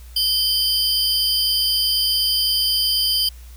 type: tone cluster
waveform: square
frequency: 3104 / 4709 / 4926 Hz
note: G7 / D8 / D#8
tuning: -18 / +4 / -18 cents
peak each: -22 dBFS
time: 0.16-3.29 s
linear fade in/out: 5 ms
effects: added 60 Hz sine -37 dBFS peak until 3.56 s + white hiss -50 dBFS RMS until 3.56 s